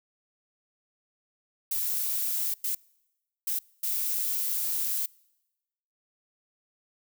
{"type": "noise bursts at uneven times", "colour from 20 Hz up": "violet", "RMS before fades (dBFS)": -29, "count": 4, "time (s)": [[1.71, 2.54], [2.64, 2.75], [3.47, 3.59], [3.83, 5.06]], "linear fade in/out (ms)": 5, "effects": ["noise-tail reverb RT60 1.0 s tail -26 dB re dry"]}